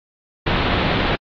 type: low-pass noise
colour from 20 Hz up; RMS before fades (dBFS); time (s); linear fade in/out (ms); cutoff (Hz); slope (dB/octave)
pink; -19; 0.46-1.16; 10; 3900; 48
effects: AAC 48 kbps